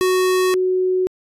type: tone pair in turn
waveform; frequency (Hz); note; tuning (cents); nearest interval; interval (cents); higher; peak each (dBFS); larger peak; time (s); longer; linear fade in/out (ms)
square / sine; 370 / 370; F#4 / F#4; 0 / 0; unison; 0; neither; -15; neither; 0.01-0.54 / 0.54-1.07; neither; 0
effects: resampled to 32000 Hz